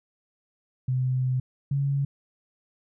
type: tone pair in turn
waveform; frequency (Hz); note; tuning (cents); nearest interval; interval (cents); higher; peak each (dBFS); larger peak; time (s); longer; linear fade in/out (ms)
sine; 128.4 / 139.51; C3 / C#3; -32 / +11; minor second; 143; second; -22; neither; 0.88-1.4 / 1.71-2.05; first; 5
effects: none